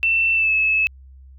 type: tone with pitch glide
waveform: sine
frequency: 2679 to 2598 Hz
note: E7 to E7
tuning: +27 to -26 cents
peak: -15 dBFS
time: 0.03-0.87 s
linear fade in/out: 0 ms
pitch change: -53 cents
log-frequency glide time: 0.34-0.52 s
effects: added 66 Hz sine -41 dBFS peak until 1.38 s